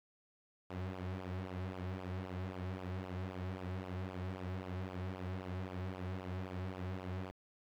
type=tone with flanger; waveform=sawtooth; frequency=92.5 Hz; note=F#2; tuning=in tune; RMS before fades=-42 dBFS; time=0.7-7.31 s; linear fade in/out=0 ms; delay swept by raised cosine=0.49 to 4.29 ms; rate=3.8 Hz; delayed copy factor=-0.75; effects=low-pass 3000 Hz 12 dB/octave + 11-bit